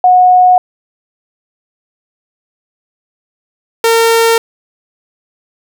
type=tone pair in turn; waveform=sine / sawtooth; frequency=730 / 457.1 Hz; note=F#5 / A#4; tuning=-24 / -34 cents; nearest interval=minor sixth; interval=810 cents; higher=first; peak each=-3 dBFS; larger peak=neither; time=0.04-0.58 / 3.84-4.38 s; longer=neither; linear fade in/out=2 ms; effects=none